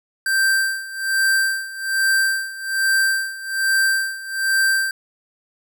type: tone with tremolo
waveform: square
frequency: 1568 Hz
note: G6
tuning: in tune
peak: -15 dBFS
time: 0.26-4.91 s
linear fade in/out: 2 ms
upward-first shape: sine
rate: 1.2 Hz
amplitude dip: 85%
effects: none